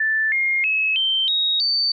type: tone with pitch steps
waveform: sine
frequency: 1761 / 2131 / 2578 / 3120 / 3775 / 4567 Hz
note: A6 / C7 / E7 / G7 / A#7 / D8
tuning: +1 / +31 / -39 / -9 / +21 / -49 cents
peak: -17 dBFS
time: 0-1.92 s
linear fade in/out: 5 ms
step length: 320 ms
effects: none